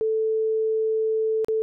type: tone with dropouts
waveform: sine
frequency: 440 Hz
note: A4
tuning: in tune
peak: -20 dBFS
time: 0.01-1.62 s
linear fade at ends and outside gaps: 0 ms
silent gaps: 1.446-1.484 s
effects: none